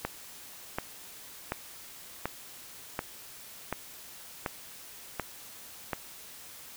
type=click train; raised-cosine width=0.5 ms; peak=-15 dBFS; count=9; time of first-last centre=0.05-5.932 s; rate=1.36 Hz; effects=white hiss -48 dBFS RMS until 6.76 s